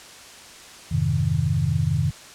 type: chord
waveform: sine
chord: F minor seventh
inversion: none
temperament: equal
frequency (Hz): 87.31 / 103.83 / 130.81 / 155.56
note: F2 / Ab2 / C3 / Eb3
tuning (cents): 0 / 0 / 0 / 0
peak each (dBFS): -26 / -26 / -24 / -23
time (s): 0.91-2.11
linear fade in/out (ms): 10
effects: white hiss -43 dBFS RMS until 2.34 s + low-pass 8000 Hz 12 dB/octave